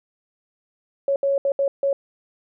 sine tone bursts at uneven times, 554.4 Hz, C#5, in tune, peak -17 dBFS, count 5, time 1.08-1.16 / 1.23-1.38 / 1.45-1.52 / 1.59-1.68 / 1.83-1.93 s, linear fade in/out 2 ms, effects none

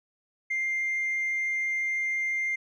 triangle tone with tanh clipping, 2102 Hz, C7, 7 cents sharp, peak -26 dBFS, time 0.5-2.56 s, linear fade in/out 10 ms, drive 5 dB, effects none

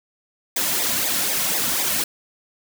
white noise with flanger, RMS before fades -22 dBFS, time 0.56-2.04 s, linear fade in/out 5 ms, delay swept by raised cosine 0.69 to 2.59 ms, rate 4 Hz, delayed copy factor -0.9, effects none

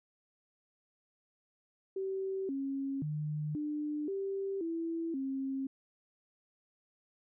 sine tone with pitch steps, 384.3 / 273.1 / 151 / 298.8 / 390.9 / 330.8 / 268.7 Hz, G4 / C#4 / D3 / D4 / G4 / E4 / C4, -34 / -26 / +48 / +30 / -5 / +6 / +46 cents, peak -33 dBFS, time 1.96-5.67 s, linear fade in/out 5 ms, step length 530 ms, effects none

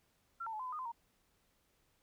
sine tone with pitch steps, 1362 / 901 / 859 / 1023 / 1009 / 1228 / 1027 / 931 Hz, F6 / A5 / A5 / C6 / B5 / D#6 / C6 / A#5, -44 / +41 / -42 / -39 / +37 / -23 / -33 / -2 cents, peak -39 dBFS, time 0.4-0.92 s, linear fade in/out 10 ms, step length 65 ms, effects pink hiss -75 dBFS RMS until 2.02 s

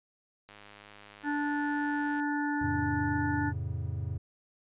click train, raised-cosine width 0.3 ms, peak -34 dBFS, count 177, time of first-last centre 0.49-2.199 s, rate 103 Hz
harmonic tone, 292.1 Hz, D4, 9 cents flat, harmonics 1 / 3 / 5 / 6, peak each -30 / -35 / -37 / -38 dBFS, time 1.23-3.53 s, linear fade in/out 50 ms
triangle chord, F augmented, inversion none, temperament just, 87.31 / 109.13 / 136.42 Hz, F2 / A2 / C#3, 0 / -14 / -27 cents, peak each -33 / -34 / -36 dBFS, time 2.61-4.18 s, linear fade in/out 10 ms
effects resampled to 8000 Hz

